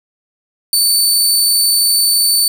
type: tone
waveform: 20% pulse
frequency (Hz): 4523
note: C#8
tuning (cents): +34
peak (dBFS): -4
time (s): 0.73-2.48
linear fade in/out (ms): 2
effects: 7-bit